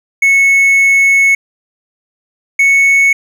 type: tone pair in turn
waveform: triangle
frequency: 2201 / 2211 Hz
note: C#7 / C#7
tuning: -13 / -5 cents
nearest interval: unison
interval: 8 cents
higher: second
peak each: -4 dBFS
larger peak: neither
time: 0.22-1.35 / 2.59-3.13 s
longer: first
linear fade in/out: 5 ms
effects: none